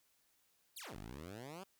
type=exponential two-way sweep; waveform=10% pulse; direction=down then up; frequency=5274 to 45.93 to 201.8 Hz; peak=-39 dBFS; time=0.76-1.64 s; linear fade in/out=10 ms; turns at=0.97 s; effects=white hiss -75 dBFS RMS until 1.79 s